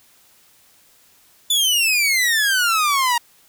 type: exponential sweep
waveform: sawtooth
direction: down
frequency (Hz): 3520 to 932.3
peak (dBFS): -12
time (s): 1.5-3.18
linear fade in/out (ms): 5
effects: white hiss -54 dBFS RMS until 3.48 s